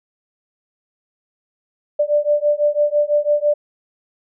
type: beating tone pair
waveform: sine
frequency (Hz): 587.3 / 593.3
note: D5 / D5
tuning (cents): 0 / +18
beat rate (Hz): 6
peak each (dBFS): -17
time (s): 1.99-3.54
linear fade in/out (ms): 10
effects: none